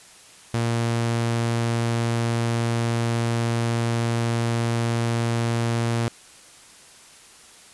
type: tone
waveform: sawtooth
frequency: 116.54 Hz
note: A#2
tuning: in tune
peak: -17 dBFS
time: 0.54-6.08 s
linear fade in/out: 0 ms
effects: white hiss -48 dBFS RMS until 7.73 s + resampled to 24000 Hz